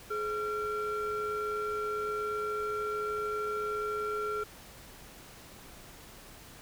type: ring-modulated tone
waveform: triangle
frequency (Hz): 473.3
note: A#4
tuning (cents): +26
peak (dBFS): -26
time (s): 0.1-4.44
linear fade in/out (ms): 10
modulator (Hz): 896
effects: pink hiss -51 dBFS RMS until 6.61 s